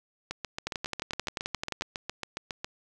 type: two click trains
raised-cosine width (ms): 0.2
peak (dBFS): -16 / -14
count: 18 / 14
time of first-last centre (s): 0.31-2.645 / 0.67-1.81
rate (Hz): 7.28 / 11.4
effects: none